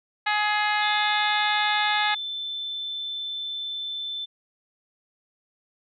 harmonic tone, 420 Hz, G#4, 19 cents sharp, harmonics 2 / 3 / 4 / 5 / 6 / 7 / 8 / 9 / 10, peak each -25 / -31 / -27 / -29 / -33 / -35 / -39 / -36 / -39 dBFS, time 0.26-2.15 s, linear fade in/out 10 ms
sine tone, 3531 Hz, A7, 5 cents sharp, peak -29 dBFS, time 0.81-4.26 s, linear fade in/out 20 ms
effects none

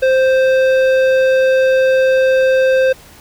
sine tone with tanh clipping, 523.3 Hz, C5, in tune, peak -11 dBFS, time 0.02-2.93 s, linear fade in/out 10 ms, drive 13 dB, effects pink hiss -41 dBFS RMS until 3.2 s

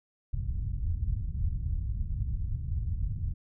white low-pass noise, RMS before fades -31 dBFS, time 0.33-3.34 s, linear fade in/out 5 ms, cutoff 100 Hz, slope 24 dB/octave, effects none

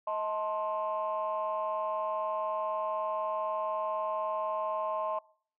sine chord, A diminished, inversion second, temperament just, 633.6 / 880 / 1056 Hz, Eb5 / A5 / C6, +31 / 0 / +16 cents, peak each -33 / -36 / -33 dBFS, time 0.07-5.19 s, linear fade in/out 5 ms, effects noise-tail reverb RT60 0.5 s tail -22 dB re dry + tanh soft clip ceiling -23 dBFS

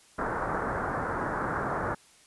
white low-pass noise, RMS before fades -31 dBFS, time 0.18-1.95 s, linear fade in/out 10 ms, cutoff 1600 Hz, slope 48 dB/octave, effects white hiss -58 dBFS RMS until 2.26 s + resampled to 24000 Hz

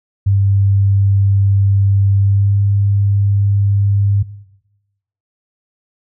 sine tone with pitch glide, 98.9 to 100.4 Hz, G2 to G2, +16 to +42 cents, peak -9 dBFS, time 0.26-4.23 s, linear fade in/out 10 ms, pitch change +26 cents, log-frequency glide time 2.19-2.54 s, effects noise-tail reverb RT60 1.0 s tail -20 dB re dry

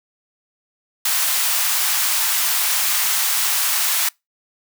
white high-pass noise, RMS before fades -19 dBFS, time 1.05-4.09 s, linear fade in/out 5 ms, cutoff 790 Hz, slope 24 dB/octave, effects noise-tail reverb RT60 0.2 s tail -26 dB re dry

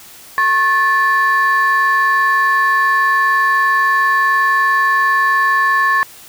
sine tone pair together, 1089.8 / 1747 Hz, C#6 / A6, -30 / -13 cents, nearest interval minor sixth, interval 817 cents, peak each -12 dBFS, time 0.38-6.03 s, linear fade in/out 0 ms, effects tanh soft clip ceiling -6 dBFS + white hiss -39 dBFS RMS until 6.28 s

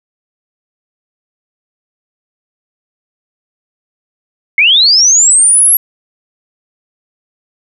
sine linear sweep, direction up, 2116 to 11520 Hz, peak -4 dBFS, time 4.58-5.77 s, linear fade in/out 2 ms, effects none

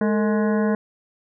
harmonic tone with a mistuned harmonic, 210.2 Hz, G#3, 21 cents sharp, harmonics 1 / 2 / 3 / 4 / 5 / 7 / 8 / 9, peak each -19 / -24 / -28 / -35 / -33 / -35 / -37 / -41 dBFS, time 0.01-0.75 s, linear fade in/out 2 ms, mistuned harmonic 2, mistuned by +110 cents, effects none

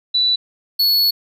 sine / square tone pair in turn, 3963 / 4398 Hz, B7 / C#8, +5 / -14 cents, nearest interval major second, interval 181 cents, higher second, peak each -13 dBFS, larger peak neither, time 0.14-0.36 / 0.79-1.11 s, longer second, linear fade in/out 10 ms, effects none

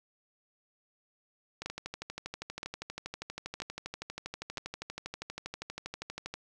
two click trains, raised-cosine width 0.2 ms, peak -19 / -21 dBFS, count 4 / 60, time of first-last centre 1.66-4.573 / 1.62-6.34 s, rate 1.03 / 12.5 Hz, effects none

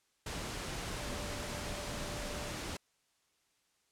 sine tone in noise, 587.3 Hz, D5, in tune, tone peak -48 dBFS, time 0.97-2.52 s, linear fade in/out 5 ms, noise pink, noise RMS -40 dBFS, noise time 0.26-2.77 s, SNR -11 dB, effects white hiss -75 dBFS RMS until 3.91 s + low-pass 9000 Hz 12 dB/octave

